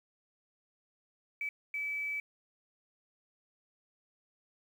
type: tone bursts at uneven times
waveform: sine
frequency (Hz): 2300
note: D7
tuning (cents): -37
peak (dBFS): -33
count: 2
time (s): 1.41-1.49 / 1.74-2.2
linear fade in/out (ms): 2
effects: 10-bit